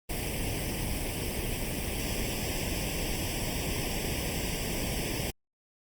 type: noise with comb filter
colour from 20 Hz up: pink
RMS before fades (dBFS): -32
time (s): 0.09-5.31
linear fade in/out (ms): 10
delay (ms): 0.37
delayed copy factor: +1
effects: Opus 32 kbps

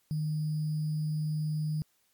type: tone with sample-and-hold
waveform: sine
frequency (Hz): 153.5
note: D#3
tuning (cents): -23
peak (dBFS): -28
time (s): 0.11-1.82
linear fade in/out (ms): 0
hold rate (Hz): 4900
effects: white hiss -71 dBFS RMS until 2.13 s + MP3 96 kbps

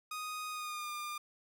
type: tone with pitch glide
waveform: sawtooth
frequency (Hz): 1244.5 to 1202.8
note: D#6 to D6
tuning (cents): 0 to +41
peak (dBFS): -35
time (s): 0.11-1.18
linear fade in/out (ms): 5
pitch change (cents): -59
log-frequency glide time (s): 0.5-0.92
effects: none

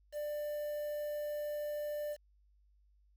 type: tone with quantisation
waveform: triangle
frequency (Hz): 593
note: D5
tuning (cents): +17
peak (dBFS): -34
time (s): 0.12-2.17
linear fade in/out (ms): 50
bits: 9
effects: added 50 Hz sine -65 dBFS peak until 3.16 s

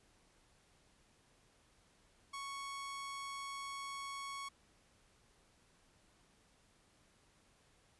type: tone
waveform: sawtooth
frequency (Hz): 1108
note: C#6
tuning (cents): -1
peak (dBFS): -39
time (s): 2.33-4.49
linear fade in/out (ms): 10
effects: pink hiss -70 dBFS RMS until 7.99 s + resampled to 24000 Hz

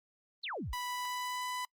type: exponential sweep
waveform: sine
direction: down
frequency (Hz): 4635 to 37.06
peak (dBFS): -36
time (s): 0.43-0.74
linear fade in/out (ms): 10
type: tone with pitch glide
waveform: sawtooth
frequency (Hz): 987.8 to 998.1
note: B5 to B5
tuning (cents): 0 to +18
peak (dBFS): -32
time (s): 0.73-1.65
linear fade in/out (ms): 2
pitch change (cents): +18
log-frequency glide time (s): 0.85-1.46
effects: noise-tail reverb RT60 0.1 s tail -26 dB re dry + Opus 24 kbps

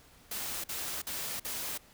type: noise bursts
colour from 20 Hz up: white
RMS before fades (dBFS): -37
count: 4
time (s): 0.31-1.777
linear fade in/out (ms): 5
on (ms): 330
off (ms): 49
effects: pink hiss -59 dBFS RMS until 1.93 s

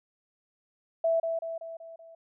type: tone with echo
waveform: sine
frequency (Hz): 659.3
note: E5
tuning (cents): 0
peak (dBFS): -22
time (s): 1.04-1.2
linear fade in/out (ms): 5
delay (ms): 190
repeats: 5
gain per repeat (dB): -5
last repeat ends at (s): 2.15
effects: none

